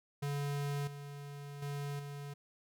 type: tone with level steps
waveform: square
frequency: 142.9 Hz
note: D3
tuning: 47 cents flat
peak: -35 / -45 / -38 / -43 dBFS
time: 0.22-2.34 s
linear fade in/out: 10 ms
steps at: 0.87 / 1.62 / 1.99 s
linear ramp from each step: 5 ms
effects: none